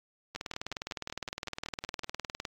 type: two click trains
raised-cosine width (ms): 0.2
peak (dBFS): -18 / -22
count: 42 / 10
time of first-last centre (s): 0.36-2.452 / 0.35-2.035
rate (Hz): 19.6 / 5.34
effects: AAC 48 kbps